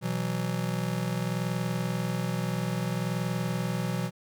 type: chord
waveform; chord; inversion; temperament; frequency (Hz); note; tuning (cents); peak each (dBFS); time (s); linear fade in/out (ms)
square; B suspended fourth; none; just; 123.47 / 164.63 / 185.21; B2 / E3 / F#3; 0 / -2 / +2; -33; 0.01-4.11; 50
effects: none